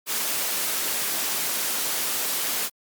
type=high-pass noise; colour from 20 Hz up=white; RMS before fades=-26 dBFS; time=0.06-2.7 s; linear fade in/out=50 ms; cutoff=210 Hz; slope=12 dB/octave; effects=Opus 48 kbps